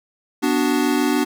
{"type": "chord", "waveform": "square", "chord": "B minor", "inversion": "none", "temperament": "equal with one note detuned", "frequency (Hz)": [246.9, 293.7, 372.8], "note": ["B3", "D4", "F#4"], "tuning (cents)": [0, 0, 13], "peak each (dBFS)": [-22, -20, -24], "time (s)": [0.42, 1.25], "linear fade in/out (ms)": 20, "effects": []}